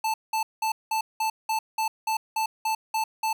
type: tone bursts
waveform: square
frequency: 880 Hz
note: A5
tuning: in tune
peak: -24 dBFS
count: 12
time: 0.04-3.33 s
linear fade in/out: 5 ms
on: 100 ms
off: 190 ms
effects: none